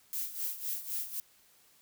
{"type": "noise with tremolo", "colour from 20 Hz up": "violet", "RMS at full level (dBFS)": -34, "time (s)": [0.13, 1.2], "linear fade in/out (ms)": 0, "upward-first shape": "sine", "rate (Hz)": 3.9, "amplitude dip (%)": 75, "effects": ["white hiss -64 dBFS RMS until 1.81 s"]}